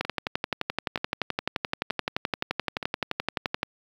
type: two click trains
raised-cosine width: 0.3 ms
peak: -15 / -9 dBFS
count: 4 / 43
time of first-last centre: 0.05-2.828 / 0.01-3.631 s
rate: 1.08 / 11.6 Hz
effects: high-pass 100 Hz 12 dB/octave + 8-bit